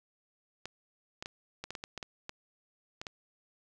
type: clicks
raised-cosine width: 0.2 ms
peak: -22 dBFS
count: 12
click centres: 0.656 / 1.225 / 1.259 / 1.64 / 1.706 / 1.752 / 1.839 / 1.977 / 2.028 / 2.294 / 3.015 / 3.068 s
effects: none